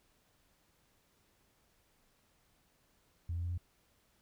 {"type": "tone with pitch steps", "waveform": "sine", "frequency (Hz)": [84.9, 85.94, 86.98, 88.05], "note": ["F2", "F2", "F2", "F2"], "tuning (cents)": [-48, -27, -6, 15], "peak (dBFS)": -33, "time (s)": [3.29, 3.578], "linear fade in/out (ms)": 5, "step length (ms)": 72, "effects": ["tanh soft clip ceiling -30 dBFS", "pink hiss -72 dBFS RMS until 4.21 s"]}